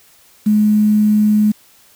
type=tone with quantisation; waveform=sine; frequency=211.5 Hz; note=G#3; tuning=32 cents sharp; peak=-9 dBFS; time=0.46-1.52 s; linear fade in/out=10 ms; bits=6; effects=white hiss -49 dBFS RMS until 1.95 s

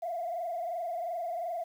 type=tone with frequency modulation; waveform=sine; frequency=688 Hz; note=F5; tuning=26 cents flat; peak=-31 dBFS; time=0.02-1.64 s; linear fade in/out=10 ms; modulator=22.8 Hz; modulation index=1.5; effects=tanh soft clip ceiling -27 dBFS + 10-bit

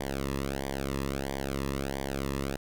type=tone with flanger; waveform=sawtooth; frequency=68.3 Hz; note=C#2; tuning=25 cents flat; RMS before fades=-33 dBFS; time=0-2.57 s; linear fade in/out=5 ms; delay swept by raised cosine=0.74 to 1.34 ms; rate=1.5 Hz; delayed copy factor=-1; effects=none

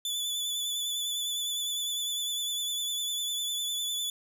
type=tone with vibrato; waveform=sawtooth; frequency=3471 Hz; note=A7; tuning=24 cents flat; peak=-27 dBFS; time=0.05-4.1 s; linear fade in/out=2 ms; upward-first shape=triangle; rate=9.9 Hz; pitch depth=40 cents each way; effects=none

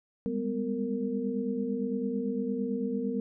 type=tone cluster; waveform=sine; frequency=198.8 / 207.7 / 249.3 / 460.6 Hz; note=G3 / G#3 / B3 / A#4; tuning=+25 / 0 / +16 / -21 cents; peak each=-35 / -36 / -32 / -34 dBFS; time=0.26-3.2 s; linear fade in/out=0 ms; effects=none

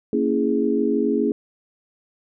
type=chord; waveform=sine; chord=A# half-diminished seventh; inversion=none; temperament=equal with one note detuned; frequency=230.4 / 277.2 / 329.6 / 415.3 Hz; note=A#3 / C#4 / E4 / G#4; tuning=-20 / 0 / 0 / 0 cents; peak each=-23 / -23 / -25 / -22 dBFS; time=0.13-1.32 s; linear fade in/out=2 ms; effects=none

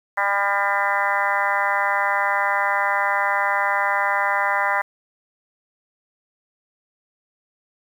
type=harmonic tone; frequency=200 Hz; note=G3; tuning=35 cents sharp; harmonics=3 / 4 / 5 / 6 / 7 / 8 / 9 / 10; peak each=-29 / -25 / -24 / -28 / -28 / -28 / -26 / -26 dBFS; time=0.17-4.82 s; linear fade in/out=10 ms; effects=8-bit

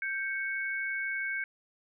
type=tone pair together; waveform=sine; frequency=1569.1 / 2217 Hz; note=G6 / C#7; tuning=+1 / 0 cents; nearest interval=tritone; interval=599 cents; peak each=-33 / -34 dBFS; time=0.02-1.44 s; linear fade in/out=2 ms; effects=none

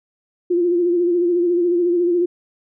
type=tone with vibrato; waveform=sine; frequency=349.2 Hz; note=F4; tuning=in tune; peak=-14 dBFS; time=0.5-2.26 s; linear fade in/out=10 ms; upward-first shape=sine; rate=14 Hz; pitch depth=48 cents each way; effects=none

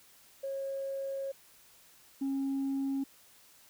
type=tone pair in turn; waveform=sine; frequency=545 / 272.5 Hz; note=C#5 / C#4; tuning=-29 / -29 cents; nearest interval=octave; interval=1200 cents; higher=first; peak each=-33 / -28 dBFS; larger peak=second; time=0.43-1.32 / 2.21-3.04 s; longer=first; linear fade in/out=10 ms; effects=tanh soft clip ceiling -28 dBFS + white hiss -60 dBFS RMS until 3.69 s

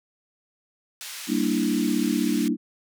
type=band-pass noise; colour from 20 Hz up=pink; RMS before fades=-37 dBFS; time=1.01-2.48 s; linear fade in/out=0 ms; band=2200 to 14000 Hz; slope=12 dB/octave
type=chord; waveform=sine; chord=E half-diminished seventh; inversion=first; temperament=equal; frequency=196 / 233.1 / 293.7 / 329.6 Hz; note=G3 / Bb3 / D4 / E4; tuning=0 / 0 / 0 / 0 cents; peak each=-28 / -25 / -25 / -28 dBFS; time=1.27-2.57 s; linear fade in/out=50 ms
effects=none

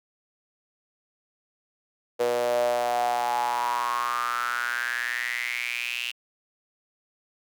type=tone with high-pass filter sweep; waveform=sawtooth; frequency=120.7 Hz; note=B2; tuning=39 cents flat; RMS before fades=-27 dBFS; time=2.19-6.12 s; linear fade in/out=20 ms; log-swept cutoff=500 to 2800 Hz; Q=8.1; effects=none

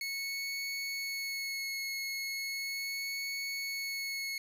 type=tone with vibrato; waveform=25% pulse; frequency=2196 Hz; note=C#7; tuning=17 cents flat; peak=-31 dBFS; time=0.01-4.38 s; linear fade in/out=2 ms; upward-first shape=sine; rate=0.37 Hz; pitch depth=13 cents each way; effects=none

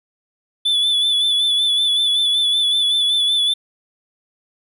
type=tone with vibrato; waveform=triangle; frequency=3469 Hz; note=A7; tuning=25 cents flat; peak=-13 dBFS; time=0.65-3.54 s; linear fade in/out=10 ms; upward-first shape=sine; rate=5.3 Hz; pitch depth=41 cents each way; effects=none

